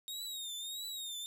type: tone with vibrato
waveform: sawtooth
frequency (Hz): 3729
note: A#7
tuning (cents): 0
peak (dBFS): -37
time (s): 0.08-1.26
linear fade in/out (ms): 0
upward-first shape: triangle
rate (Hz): 1.6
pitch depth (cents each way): 110
effects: 12-bit